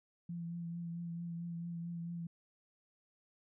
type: tone with vibrato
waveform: sine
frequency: 170 Hz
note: F3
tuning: 46 cents flat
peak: -39 dBFS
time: 0.29-2.27 s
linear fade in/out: 5 ms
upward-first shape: triangle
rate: 4.5 Hz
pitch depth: 26 cents each way
effects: none